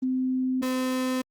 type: tone pair in turn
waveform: sine / 35% pulse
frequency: 257.8 / 256.9 Hz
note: C4 / C4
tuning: -26 / -32 cents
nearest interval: unison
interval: 6 cents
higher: first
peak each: -23 / -23 dBFS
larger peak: neither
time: 0.02-0.62 / 0.62-1.22 s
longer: neither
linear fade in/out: 10 ms
effects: Opus 24 kbps